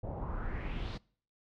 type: noise with low-pass filter sweep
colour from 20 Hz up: brown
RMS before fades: -37 dBFS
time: 0.03-0.98 s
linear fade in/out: 10 ms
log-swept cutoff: 610 to 4600 Hz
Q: 3.2
effects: noise-tail reverb RT60 0.5 s tail -24 dB re dry + MP3 96 kbps